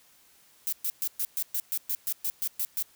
violet noise bursts, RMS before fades -29 dBFS, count 13, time 0.67-2.825 s, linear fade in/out 0 ms, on 55 ms, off 120 ms, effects white hiss -60 dBFS RMS until 2.95 s

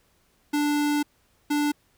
square tone bursts at uneven times, 293.7 Hz, D4, in tune, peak -22 dBFS, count 2, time 0.53-1.03 / 1.5-1.72 s, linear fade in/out 10 ms, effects pink hiss -65 dBFS RMS until 1.97 s

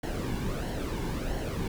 brown noise with flanger, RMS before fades -32 dBFS, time 0.03-1.68 s, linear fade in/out 5 ms, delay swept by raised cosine 0.81 to 1.61 ms, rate 1.5 Hz, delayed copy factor -0.6, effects none

